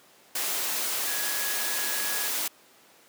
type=tone in noise; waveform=sine; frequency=1673 Hz; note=G#6; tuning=12 cents sharp; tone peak=-36 dBFS; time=1.07-2.28 s; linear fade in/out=5 ms; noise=white; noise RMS=-29 dBFS; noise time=0.35-2.48 s; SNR=-10 dB; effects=pink hiss -56 dBFS RMS until 3.08 s + high-pass 300 Hz 12 dB/octave